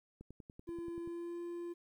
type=click train; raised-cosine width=3 ms; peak=-38 dBFS; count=10; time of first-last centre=0.21-1.075 s; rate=10.4 Hz
type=tone with pitch glide; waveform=triangle; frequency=340 to 345.1 Hz; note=F4 to F4; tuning=-46 to -21 cents; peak=-38 dBFS; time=0.67-1.74 s; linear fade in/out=20 ms; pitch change=+25 cents; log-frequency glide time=1.01-1.41 s
effects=12-bit